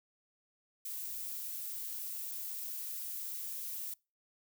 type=noise; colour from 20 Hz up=violet; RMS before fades=-41 dBFS; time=0.85-3.94 s; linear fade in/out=5 ms; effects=noise-tail reverb RT60 0.3 s tail -26 dB re dry